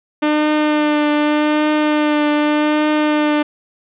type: tone with vibrato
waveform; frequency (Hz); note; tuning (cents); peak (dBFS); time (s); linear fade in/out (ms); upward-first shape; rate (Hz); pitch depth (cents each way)
sawtooth; 300.4; D4; +39; -9; 0.22-3.43; 10; triangle; 0.84; 22
effects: resampled to 8000 Hz + 8-bit